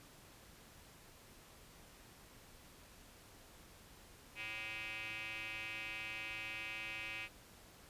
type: tone with band-pass filter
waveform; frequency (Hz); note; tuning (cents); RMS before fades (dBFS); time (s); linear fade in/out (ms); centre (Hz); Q
square; 110; A2; 0; -45; 4.35-7.29; 50; 2500; 7.1
effects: pink hiss -60 dBFS RMS until 7.89 s + resampled to 32000 Hz